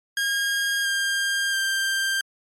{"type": "tone with pitch steps", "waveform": "sawtooth", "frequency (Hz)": [1624, 1602.6, 1581.4], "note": ["G#6", "G6", "G6"], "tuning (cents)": [-39, 38, 15], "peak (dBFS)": -18, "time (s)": [0.17, 2.21], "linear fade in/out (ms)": 2, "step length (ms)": 680, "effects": ["low-pass 12000 Hz 12 dB/octave", "MP3 64 kbps"]}